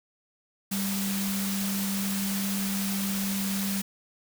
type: tone in noise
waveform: sine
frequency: 196.4 Hz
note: G3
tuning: 4 cents sharp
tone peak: -28 dBFS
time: 0.71-3.82 s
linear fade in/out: 10 ms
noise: white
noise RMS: -33 dBFS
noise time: 0.71-3.82 s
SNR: +2 dB
effects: none